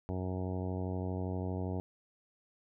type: harmonic tone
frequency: 92.5 Hz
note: F#2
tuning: in tune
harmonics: 1 / 2 / 3 / 4 / 5 / 6 / 7 / 8 / 9 / 10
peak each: -36 / -40 / -42 / -44 / -45 / -51 / -47 / -52 / -51 / -56 dBFS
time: 0.09-1.8 s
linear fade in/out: 0 ms
effects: none